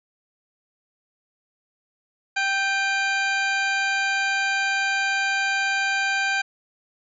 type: harmonic tone with a mistuned harmonic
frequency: 782 Hz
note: G5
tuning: 4 cents flat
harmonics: 1 / 2 / 3 / 4 / 5 / 6 / 8 / 9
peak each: -28 / -23 / -27 / -35 / -37 / -35 / -42 / -40 dBFS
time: 2.36-6.42 s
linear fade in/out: 10 ms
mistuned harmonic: 3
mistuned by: +46 cents
effects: none